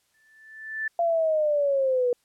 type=tone with exponential growth; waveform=sine; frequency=1760 Hz; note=A6; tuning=in tune; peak=-24 dBFS; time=0.14-0.88 s; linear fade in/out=5 ms; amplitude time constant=160 ms
type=linear sweep; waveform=sine; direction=down; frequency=688 to 481.6 Hz; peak=-20 dBFS; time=0.99-2.13 s; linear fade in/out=2 ms
effects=white hiss -69 dBFS RMS until 2.24 s + low-pass 11000 Hz 12 dB/octave